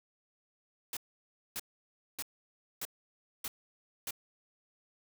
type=noise bursts; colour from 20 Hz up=white; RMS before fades=-38 dBFS; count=6; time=0.93-4.108 s; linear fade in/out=2 ms; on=38 ms; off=590 ms; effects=none